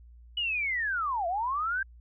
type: linear two-way sweep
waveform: sine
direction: down then up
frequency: 2960 to 659.3 to 1603 Hz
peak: -27 dBFS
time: 0.37-1.83 s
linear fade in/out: 5 ms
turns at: 1.27 s
effects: added 59 Hz sine -49 dBFS peak until 2 s